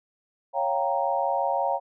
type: chord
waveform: sine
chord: G half-diminished seventh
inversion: second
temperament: equal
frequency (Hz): 554.4 / 698.5 / 784 / 932.3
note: Db5 / F5 / G5 / Bb5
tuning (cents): 0 / 0 / 0 / 0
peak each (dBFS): -28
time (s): 0.53-1.8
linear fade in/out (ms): 50
effects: none